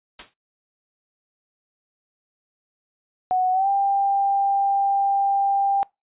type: noise with exponential decay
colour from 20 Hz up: white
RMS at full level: -30 dBFS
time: 0.19-0.34 s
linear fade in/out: 5 ms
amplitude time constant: 32 ms
type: tone with pitch glide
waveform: sine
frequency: 740 to 793.1 Hz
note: F#5 to G5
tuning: 0 to +20 cents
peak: -17 dBFS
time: 3.31-5.83 s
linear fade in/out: 0 ms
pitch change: +120 cents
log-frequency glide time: 3.52-3.68 s
effects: noise-tail reverb RT60 0.2 s tail -24 dB re dry + resampled to 8000 Hz